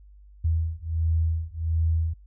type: beating tone pair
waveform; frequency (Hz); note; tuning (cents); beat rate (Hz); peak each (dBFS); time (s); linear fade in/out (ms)
sine; 80.8 / 82.2; E2 / E2; -34 / -4; 1.4; -25; 0.44-2.14; 10
effects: added 50 Hz sine -47 dBFS peak until 2.26 s